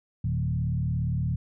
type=tone with frequency modulation; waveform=sine; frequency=122.5 Hz; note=B2; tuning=14 cents flat; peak=-24 dBFS; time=0.24-1.36 s; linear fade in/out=5 ms; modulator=37.3 Hz; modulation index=1.2; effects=none